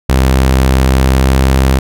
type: tone with pitch glide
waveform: sawtooth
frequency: 65.5 to 66.15 Hz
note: C2 to C2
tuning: +2 to +20 cents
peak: -3 dBFS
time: 0.09-1.79 s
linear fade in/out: 5 ms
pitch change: +18 cents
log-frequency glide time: 0.99-1.46 s
effects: none